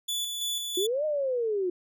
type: tone with tremolo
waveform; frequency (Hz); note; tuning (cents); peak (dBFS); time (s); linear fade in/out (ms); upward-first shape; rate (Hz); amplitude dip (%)
sawtooth; 3459; A7; -30; -25; 0.08-0.87; 10; square; 3; 35
type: linear two-way sweep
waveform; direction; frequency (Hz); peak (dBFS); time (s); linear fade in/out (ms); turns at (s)
sine; up then down; 349.2 to 622.3 to 349.2; -25; 0.77-1.7; 5; 1.05
effects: none